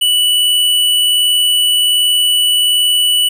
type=tone with amplitude modulation; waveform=square; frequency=2960 Hz; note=F#7; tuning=in tune; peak=-9 dBFS; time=0.01-3.29 s; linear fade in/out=10 ms; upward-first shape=sine; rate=81.3 Hz; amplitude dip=25%; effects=none